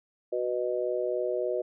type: chord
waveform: sine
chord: B major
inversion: second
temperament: just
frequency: 370.4 / 493.9 / 617.4 Hz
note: F#4 / B4 / D#5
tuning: +2 / 0 / -14 cents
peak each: -31 dBFS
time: 0.32-1.62 s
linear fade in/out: 10 ms
effects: none